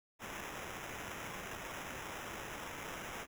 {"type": "noise with sample-and-hold", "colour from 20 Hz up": "white", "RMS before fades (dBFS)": -45, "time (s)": [0.19, 3.27], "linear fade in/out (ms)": 50, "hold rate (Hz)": 4410, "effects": []}